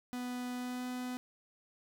45% pulse tone with pitch glide, 247.8 to 250.2 Hz, B3 to B3, +6 to +23 cents, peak -37 dBFS, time 0.13-1.17 s, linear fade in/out 0 ms, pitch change +17 cents, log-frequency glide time 0.54-0.88 s, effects none

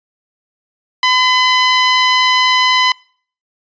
15% pulse tone, 1012 Hz, B5, 42 cents sharp, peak -3 dBFS, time 1.03-2.92 s, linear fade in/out 2 ms, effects noise-tail reverb RT60 0.5 s tail -25 dB re dry + resampled to 16000 Hz

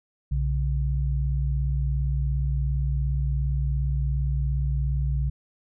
sine tone pair together, 61.34 / 138.59 Hz, B1 / C#3, -11 / 0 cents, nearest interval octave + major second, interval 1411 cents, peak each -23 / -27 dBFS, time 0.31-5.3 s, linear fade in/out 10 ms, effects none

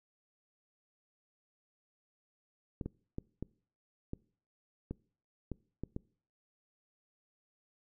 clicks, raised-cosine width 3 ms, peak -25 dBFS, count 9, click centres 2.812 / 2.86 / 3.184 / 3.426 / 4.134 / 4.91 / 5.517 / 5.836 / 5.964 s, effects noise-tail reverb RT60 0.5 s tail -24 dB re dry

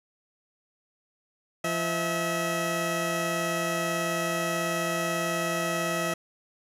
15% pulse tone pair together, 170.9 / 645.2 Hz, F3 / E5, -37 / -37 cents, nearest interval octave + major seventh, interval 2300 cents, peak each -24 / -22 dBFS, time 1.64-6.14 s, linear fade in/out 5 ms, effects resampled to 32000 Hz + 9-bit

